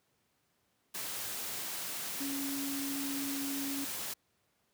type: tone in noise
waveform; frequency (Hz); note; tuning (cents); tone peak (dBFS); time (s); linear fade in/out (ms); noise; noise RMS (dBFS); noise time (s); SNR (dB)
sine; 277.2; C#4; 0; -36; 2.2-3.85; 10; white; -39; 0.94-4.14; 0
effects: pink hiss -75 dBFS RMS until 4.73 s + high-pass 100 Hz 12 dB/octave